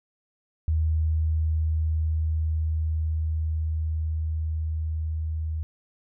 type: tone with level ramp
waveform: sine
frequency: 79 Hz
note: D#2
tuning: 27 cents sharp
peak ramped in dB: -20 to -26 dBFS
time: 0.68-5.63 s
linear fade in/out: 0 ms
effects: none